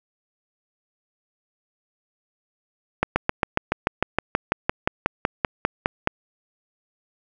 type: slowing click train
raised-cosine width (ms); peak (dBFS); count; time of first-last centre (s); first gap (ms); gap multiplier
0.5; -3; 19; 3.03-6.074; 130; 1.03
effects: none